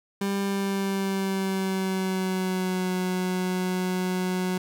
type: tone with pitch glide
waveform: 30% pulse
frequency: 198 to 183.68 Hz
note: G3 to F#3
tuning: +18 to -12 cents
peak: -22 dBFS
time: 0.21-4.58 s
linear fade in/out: 5 ms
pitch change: -130 cents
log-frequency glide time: 0.41-2.93 s
effects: none